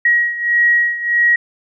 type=beating tone pair; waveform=sine; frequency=1900 / 1901.6 Hz; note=A#6 / A#6; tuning=+33 / +34 cents; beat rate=1.6 Hz; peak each=-13 / -17 dBFS; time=0.05-1.36 s; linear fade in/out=5 ms; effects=none

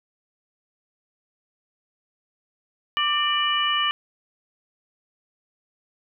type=harmonic tone with a mistuned harmonic; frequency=590 Hz; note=D5; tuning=8 cents sharp; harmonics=2 / 3 / 4 / 5; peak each=-24 / -28 / -30 / -23 dBFS; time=2.97-3.91 s; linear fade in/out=0 ms; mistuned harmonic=3; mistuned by=+31 cents; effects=none

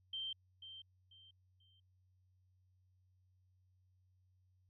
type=tone with echo; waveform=sine; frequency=3136 Hz; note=G7; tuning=in tune; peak=-40 dBFS; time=0.13-0.33 s; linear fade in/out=5 ms; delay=490 ms; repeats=3; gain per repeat=-10 dB; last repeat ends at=1.8 s; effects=added 92 Hz sine -70 dBFS peak until 4.69 s

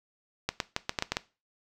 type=clicks; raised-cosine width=0.2 ms; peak=-10 dBFS; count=8; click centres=0.49 / 0.602 / 0.764 / 0.894 / 0.988 / 1.024 / 1.12 / 1.169 s; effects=noise-tail reverb RT60 0.3 s tail -18 dB re dry

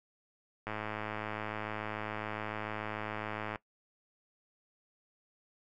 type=click train; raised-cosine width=0.5 ms; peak=-22 dBFS; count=310; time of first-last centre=0.67-3.558 s; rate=107 Hz; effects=noise-tail reverb RT60 0.1 s tail -19 dB re dry

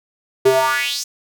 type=tone with high-pass filter sweep; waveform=square; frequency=130.81 Hz; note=C3; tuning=in tune; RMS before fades=-17 dBFS; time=0.45-1.04 s; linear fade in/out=10 ms; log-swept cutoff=350 to 6500 Hz; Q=4.3; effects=none

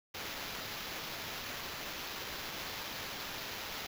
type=noise with sample-and-hold; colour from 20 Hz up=violet; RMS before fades=-42 dBFS; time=0.14-3.87 s; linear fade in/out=10 ms; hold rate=8820 Hz; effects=none

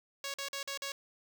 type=tone bursts; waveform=5% pulse; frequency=554.4 Hz; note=C#5; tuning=in tune; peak=-25 dBFS; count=5; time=0.24-0.92 s; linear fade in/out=2 ms; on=100 ms; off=45 ms; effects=none

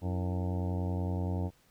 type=harmonic tone with a mistuned harmonic; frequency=90.5 Hz; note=F#2; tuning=38 cents flat; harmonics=1 / 2 / 3 / 4 / 5 / 6 / 7 / 8 / 9 / 10; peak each=-31 / -37 / -41 / -43 / -45 / -47 / -48 / -49 / -50 / -51 dBFS; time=0.01-1.51 s; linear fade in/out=50 ms; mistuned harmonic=4; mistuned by=-130 cents; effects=pink hiss -66 dBFS RMS until 1.7 s

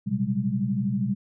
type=tone cluster; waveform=sine; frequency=121.2 / 132.9 / 190.7 / 203 Hz; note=B2 / C3 / G3 / G#3; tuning=-32 / +27 / -47 / -39 cents; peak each=-31 / -31 / -28 / -26 dBFS; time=0.06-1.15 s; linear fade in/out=20 ms; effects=none

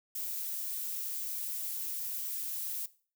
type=noise; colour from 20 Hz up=violet; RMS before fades=-37 dBFS; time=0.15-2.86 s; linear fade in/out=5 ms; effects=noise-tail reverb RT60 0.4 s tail -18 dB re dry

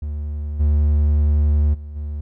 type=tone with level steps; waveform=triangle; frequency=74.1 Hz; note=D2; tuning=16 cents sharp; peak=-21 / -11 / -28 / -22 dBFS; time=0.02-2.21 s; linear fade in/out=5 ms; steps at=0.59 / 1.73 / 1.95 s; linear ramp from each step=20 ms; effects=none

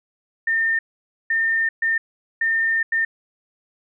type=tone bursts at uneven times; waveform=sine; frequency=1812 Hz; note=A#6; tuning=50 cents flat; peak=-17 dBFS; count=5; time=0.47-0.79 / 1.3-1.69 / 1.82-1.98 / 2.41-2.83 / 2.92-3.05 s; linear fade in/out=5 ms; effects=none

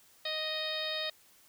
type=harmonic tone; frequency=622.3 Hz; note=D#5; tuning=in tune; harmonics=1 / 2 / 3 / 4 / 5 / 6 / 7 / 8; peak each=-39 / -47 / -41 / -44 / -44 / -36 / -43 / -46 dBFS; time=0.25-1.1 s; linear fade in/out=5 ms; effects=white hiss -62 dBFS RMS until 1.48 s

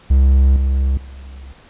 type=tone with level steps; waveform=triangle; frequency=66.9 Hz; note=C2; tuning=39 cents sharp; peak=-6 / -11 / -30 dBFS; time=0.1-1.53 s; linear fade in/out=10 ms; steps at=0.56 / 0.97 s; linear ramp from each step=2 ms; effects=pink hiss -46 dBFS RMS until 1.69 s + resampled to 8000 Hz

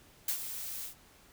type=noise with ADSR envelope; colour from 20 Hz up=blue; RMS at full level=-30 dBFS; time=0.28-0.95 s; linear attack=4 ms; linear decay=86 ms; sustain=-10 dB; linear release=110 ms; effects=pink hiss -60 dBFS RMS until 1.32 s

